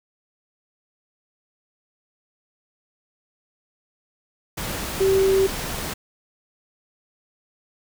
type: tone in noise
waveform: sine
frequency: 385.6 Hz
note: G4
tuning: 28 cents flat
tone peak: -15 dBFS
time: 5-5.47 s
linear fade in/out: 10 ms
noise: pink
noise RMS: -29 dBFS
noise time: 4.57-5.94 s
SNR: +11 dB
effects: none